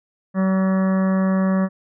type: harmonic tone with a mistuned harmonic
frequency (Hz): 190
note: F#3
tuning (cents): +46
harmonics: 1 / 2 / 3 / 4 / 5 / 6 / 7 / 8 / 9 / 10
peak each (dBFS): -16 / -34 / -26 / -39 / -37 / -32 / -38 / -42 / -36 / -42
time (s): 0.34-1.69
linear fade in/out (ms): 50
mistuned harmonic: 8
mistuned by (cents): -72
effects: none